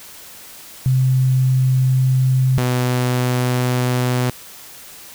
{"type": "tone pair in turn", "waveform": ["sine", "sawtooth"], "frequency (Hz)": [130, 125.03], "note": ["C3", "B2"], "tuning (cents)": [-11, 22], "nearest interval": "minor second", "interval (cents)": 67, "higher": "first", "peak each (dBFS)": -12, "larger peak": "neither", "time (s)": [[0.86, 2.58], [2.58, 4.3]], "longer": "neither", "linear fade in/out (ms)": 0, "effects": ["white hiss -39 dBFS RMS until 5.14 s"]}